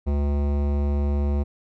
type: tone with hard clipping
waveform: sine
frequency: 71.7 Hz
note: D2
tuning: 41 cents flat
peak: -22 dBFS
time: 0.06-1.44 s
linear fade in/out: 20 ms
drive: 17 dB
effects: none